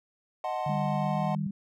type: chord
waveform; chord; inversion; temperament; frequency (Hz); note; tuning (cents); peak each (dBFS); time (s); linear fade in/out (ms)
triangle; D# diminished seventh; none; equal; 622.3 / 740 / 880 / 1046.5; D#5 / F#5 / A5 / C6; 0 / 0 / 0 / 0; -33 / -30 / -35 / -36; 0.44-1.35; 2
type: tone with pitch glide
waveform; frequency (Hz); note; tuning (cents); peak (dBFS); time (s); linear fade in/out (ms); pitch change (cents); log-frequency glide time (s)
sine; 148.5 to 156.06; D3 to D#3; +20 to +6; -30; 0.66-1.47; 5; +86; 0.95-1.21
type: tone with vibrato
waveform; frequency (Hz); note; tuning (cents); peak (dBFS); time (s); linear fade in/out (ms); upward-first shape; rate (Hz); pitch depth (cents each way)
sine; 198; G3; +18; -31; 0.69-1.51; 5; sine; 5; 18
effects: none